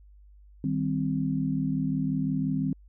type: chord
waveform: sine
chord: C minor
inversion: first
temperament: equal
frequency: 155.56 / 196 / 261.6 Hz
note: Eb3 / G3 / C4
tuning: 0 / 0 / 0 cents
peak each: -29 / -31 / -28 dBFS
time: 0.64-2.73 s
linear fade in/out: 2 ms
effects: added 50 Hz sine -50 dBFS peak until 2.88 s